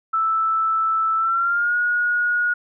sine tone with pitch glide, 1318.5 to 1446.2 Hz, E6 to F#6, 0 to -40 cents, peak -17 dBFS, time 0.13-2.54 s, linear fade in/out 10 ms, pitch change +160 cents, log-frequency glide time 1.17-1.76 s, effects none

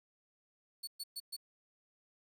sawtooth tone bursts, 4435 Hz, C#8, in tune, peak -37 dBFS, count 4, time 0.83-1.366 s, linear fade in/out 10 ms, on 44 ms, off 120 ms, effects 11-bit

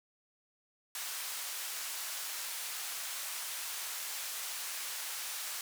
white band-pass noise, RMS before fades -40 dBFS, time 0.95-5.61 s, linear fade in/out 2 ms, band 850 to 14000 Hz, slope 12 dB/octave, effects none

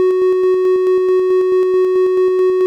triangle tone with tremolo, 370 Hz, F#4, in tune, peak -7 dBFS, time 0-2.66 s, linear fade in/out 0 ms, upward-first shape square, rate 4.6 Hz, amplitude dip 25%, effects none

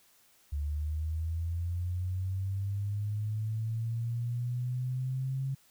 sine linear sweep, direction up, 71.8 to 135.5 Hz, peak -30 dBFS, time 0.52-5.55 s, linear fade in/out 10 ms, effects white hiss -64 dBFS RMS until 5.7 s

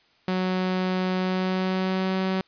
sawtooth tone with pitch glide, 185 to 188.78 Hz, F#3 to F#3, 0 to +35 cents, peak -19 dBFS, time 0.28-2.41 s, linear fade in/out 2 ms, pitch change +35 cents, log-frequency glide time 1.17-2.17 s, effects white hiss -61 dBFS RMS until 2.47 s + resampled to 11025 Hz

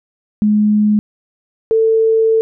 sine tone pair in turn, 210.5 / 446 Hz, G#3 / A4, +24 / +23 cents, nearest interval octave + minor second, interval 1299 cents, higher second, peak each -9 dBFS, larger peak neither, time 0.42-0.99 / 1.71-2.41 s, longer second, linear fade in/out 0 ms, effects none

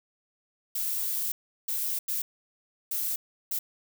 violet noise bursts at uneven times, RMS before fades -30 dBFS, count 5, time 0.75-1.32 / 1.68-1.99 / 2.08-2.22 / 2.91-3.16 / 3.51-3.59 s, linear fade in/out 5 ms, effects none

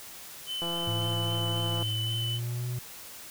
triangle tone with vibrato, 3019 Hz, F#7, 34 cents sharp, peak -30 dBFS, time 0.46-2.4 s, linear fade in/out 50 ms, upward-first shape sine, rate 3.7 Hz, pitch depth 16 cents each way
click train, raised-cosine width 1 ms, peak -23 dBFS, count 206, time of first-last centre 0.62-1.826 s, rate 170 Hz
triangle tone with pitch glide, 109 to 123.06 Hz, A2 to B2, -16 to -6 cents, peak -28 dBFS, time 0.87-2.79 s, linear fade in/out 5 ms, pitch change +210 cents, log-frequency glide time 1.88-2.66 s
effects white hiss -45 dBFS RMS until 3.3 s

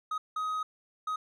triangle tone bursts at uneven times, 1259 Hz, D#6, 20 cents sharp, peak -28 dBFS, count 3, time 0.11-0.18 / 0.36-0.63 / 1.07-1.16 s, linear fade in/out 5 ms, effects resampled to 24000 Hz

